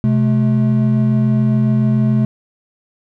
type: tone pair together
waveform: triangle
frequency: 127.8 / 214.9 Hz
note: C3 / A3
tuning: -40 / -41 cents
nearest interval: major sixth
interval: 899 cents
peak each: -12 dBFS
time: 0.04-2.25 s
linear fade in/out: 0 ms
effects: none